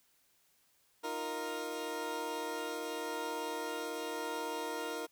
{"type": "chord", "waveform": "20% pulse", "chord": "Eb suspended second", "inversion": "none", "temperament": "equal", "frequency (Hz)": [311.1, 349.2, 466.2], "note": ["Eb4", "F4", "Bb4"], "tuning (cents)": [0, 0, 0], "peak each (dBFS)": [-38, -39, -34], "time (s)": [1.03, 5.07], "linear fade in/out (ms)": 20, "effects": ["white hiss -71 dBFS RMS until 5.11 s"]}